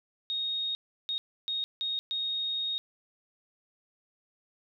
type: tone bursts at uneven times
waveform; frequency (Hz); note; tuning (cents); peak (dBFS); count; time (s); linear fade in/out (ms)
sine; 3729; A#7; 0; -29; 5; 0.3-0.75 / 1.09-1.18 / 1.48-1.64 / 1.81-1.99 / 2.11-2.78; 0
effects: none